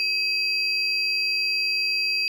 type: tone pair together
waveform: sine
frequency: 2553 / 4737 Hz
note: D#7 / D8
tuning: +44 / +14 cents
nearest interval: major seventh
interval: 1070 cents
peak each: -23 dBFS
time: 0-2.28 s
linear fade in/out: 0 ms
effects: tanh soft clip ceiling -16 dBFS